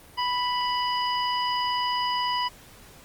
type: harmonic tone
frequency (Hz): 987.8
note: B5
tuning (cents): 0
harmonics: 1 / 2 / 3 / 5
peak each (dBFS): -25 / -35 / -31 / -34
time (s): 0.17-2.49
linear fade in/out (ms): 20
effects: pink hiss -50 dBFS RMS until 3.04 s + Opus 32 kbps